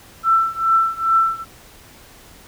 sine tone with tremolo, 1335 Hz, E6, 22 cents sharp, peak -10 dBFS, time 0.23-1.45 s, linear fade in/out 50 ms, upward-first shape triangle, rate 2.4 Hz, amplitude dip 95%, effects pink hiss -45 dBFS RMS until 2.47 s

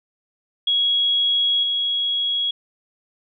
sine tone with level steps, 3322 Hz, G#7, in tune, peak -16 / -19 dBFS, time 0.67-2.51 s, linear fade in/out 5 ms, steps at 1.63 s, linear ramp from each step 2 ms, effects none

